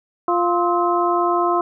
harmonic tone with a mistuned harmonic, 349.2 Hz, F4, in tune, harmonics 1 / 2 / 3 / 4, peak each -20 / -21 / -20 / -24 dBFS, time 0.28-1.61 s, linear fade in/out 2 ms, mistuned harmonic 4, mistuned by -140 cents, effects none

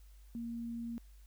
sine tone, 233.1 Hz, A#3, in tune, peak -38 dBFS, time 0.35-0.98 s, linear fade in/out 0 ms, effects added 50 Hz sine -54 dBFS peak until 1.26 s + white hiss -70 dBFS RMS until 1.26 s

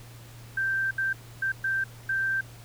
sine tone bursts at uneven times, 1568 Hz, G6, in tune, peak -24 dBFS, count 5, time 0.57-0.91 / 0.98-1.13 / 1.42-1.52 / 1.64-1.84 / 2.09-2.41 s, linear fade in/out 5 ms, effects added 117 Hz sine -45 dBFS peak until 2.64 s + pink hiss -51 dBFS RMS until 2.64 s

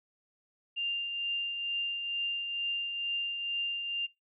sine tone with tremolo, 2794 Hz, F7, in tune, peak -29 dBFS, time 0.76-4.07 s, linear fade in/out 20 ms, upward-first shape triangle, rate 2.2 Hz, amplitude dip 45%, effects noise-tail reverb RT60 0.2 s tail -22 dB re dry

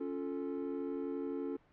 triangle chord, Db augmented, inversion none, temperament equal, 277.2 / 349.2 / 440 Hz, Db4 / F4 / A4, 0 / 0 / 0 cents, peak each -37 / -40 / -39 dBFS, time 0-1.57 s, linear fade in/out 10 ms, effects pink hiss -67 dBFS RMS until 1.72 s + low-pass 2000 Hz 12 dB/octave

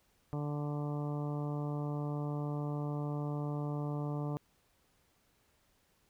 harmonic tone, 146.83 Hz, D3, in tune, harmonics 1 / 2 / 3 / 4 / 5 / 6 / 7 / 8, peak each -35 / -41 / -45 / -47 / -49 / -51 / -52 / -53 dBFS, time 0.33-4.37 s, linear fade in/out 0 ms, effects pink hiss -72 dBFS RMS until 6.09 s

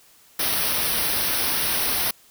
white band-stop noise, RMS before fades -23 dBFS, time 0.39-2.11 s, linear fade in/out 5 ms, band 5900 to 8900 Hz, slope 96 dB/octave, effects white hiss -54 dBFS RMS until 2.3 s

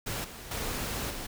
pink noise with level steps, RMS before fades -34 / -44 / -34 / -38 dBFS, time 0.06-1.27 s, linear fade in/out 10 ms, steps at 0.24 / 0.51 / 1.1 s, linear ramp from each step 5 ms, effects none

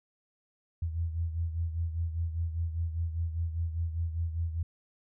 sine beating tone pair, 82.41 / 87.41 Hz, E2 / F2, 0 / +2 cents, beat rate 5 Hz, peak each -30 / -37 dBFS, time 0.82-4.63 s, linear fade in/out 5 ms, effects none

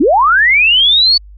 sine linear sweep, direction up, 235.3 to 4521 Hz, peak -6 dBFS, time 0-1.18 s, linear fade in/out 10 ms, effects added 50 Hz sine -33 dBFS peak until 1.37 s

